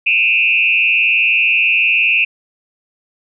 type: tone with frequency modulation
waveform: sine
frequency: 2568 Hz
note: E7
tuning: 46 cents flat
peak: -10 dBFS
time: 0.06-2.25 s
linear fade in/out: 10 ms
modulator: 119 Hz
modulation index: 1.5
effects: none